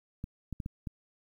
clicks, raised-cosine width 5 ms, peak -24 dBFS, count 5, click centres 0.241 / 0.527 / 0.602 / 0.661 / 0.872 s, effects 10-bit

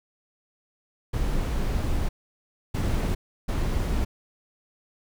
brown noise bursts at uneven times, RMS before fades -25 dBFS, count 3, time 1.13-2.09 / 2.74-3.15 / 3.48-4.05 s, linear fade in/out 10 ms, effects none

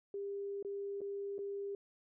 sine tone with dropouts, 400 Hz, G4, 35 cents sharp, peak -38 dBFS, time 0.14-1.75 s, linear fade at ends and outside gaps 2 ms, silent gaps 0.627-0.648 / 1.007-1.015 / 1.382-1.389 s, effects none

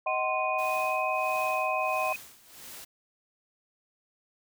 sine chord, C diminished, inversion first, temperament just, 627.9 / 753.5 / 1046.5 Hz, Eb5 / Gb5 / C6, +16 / +31 / 0 cents, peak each -31 dBFS, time 0.06-2.13 s, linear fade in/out 5 ms
sine tone with pitch glide, 2476 to 2512 Hz, D#7 to D#7, -9 to +16 cents, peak -32 dBFS, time 0.07-2.16 s, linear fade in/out 2 ms, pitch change +25 cents, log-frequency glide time 0.48-0.97 s
white noise with tremolo, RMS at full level -44 dBFS, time 0.58-2.85 s, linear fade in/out 10 ms, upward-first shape sine, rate 1.5 Hz, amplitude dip 80%
effects none

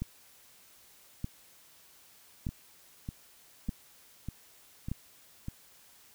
two click trains, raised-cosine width 5 ms, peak -24 / -21 dBFS, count 6 / 5, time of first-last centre 2.49-5.484 / 0.02-4.916 s, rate 1.67 / 0.817 Hz, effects white hiss -59 dBFS RMS until 6.14 s

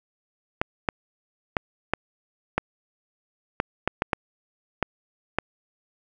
clicks, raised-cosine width 0.5 ms, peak -6 dBFS, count 11, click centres 0.615 / 0.888 / 1.568 / 1.936 / 2.58 / 3.601 / 3.876 / 4.021 / 4.132 / 4.827 / 5.386 s, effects none

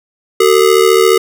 square ring-modulated tone, 415.3 Hz, G#4, in tune, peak -4 dBFS, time 0.4-1.18 s, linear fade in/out 5 ms, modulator 37.2 Hz, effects none

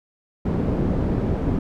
white low-pass noise, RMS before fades -22 dBFS, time 0.45-1.59 s, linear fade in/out 5 ms, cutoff 260 Hz, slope 12 dB/octave, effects none

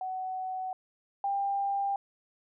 sine tone pair in turn, 749 / 795.4 Hz, F#5 / G5, +21 / +25 cents, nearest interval minor second, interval 104 cents, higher second, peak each -32 / -27 dBFS, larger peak second, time 0.01-0.73 / 1.24-1.96 s, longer neither, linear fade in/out 2 ms, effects none

